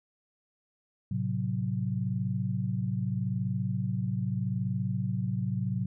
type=chord; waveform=sine; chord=F# diminished; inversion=first; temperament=equal; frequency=110 / 130.81 / 185 Hz; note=A2 / C3 / F#3; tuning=0 / 0 / 0 cents; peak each=-32 dBFS; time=1.11-5.86 s; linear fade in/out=5 ms; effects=none